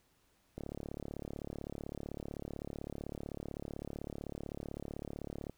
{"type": "click train", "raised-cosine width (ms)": 2, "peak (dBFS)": -28, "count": 177, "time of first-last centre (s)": [0.58, 5.496], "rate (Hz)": 35.8, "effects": ["pink hiss -72 dBFS RMS until 5.57 s"]}